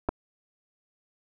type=clicks; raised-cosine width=1 ms; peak=-13 dBFS; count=2; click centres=0.088 / 0.091 s; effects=none